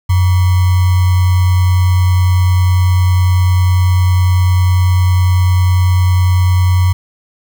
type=tone with sample-and-hold; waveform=sine; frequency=91 Hz; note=F#2; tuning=28 cents flat; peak=-7 dBFS; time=0.09-6.93 s; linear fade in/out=10 ms; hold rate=1050 Hz; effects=none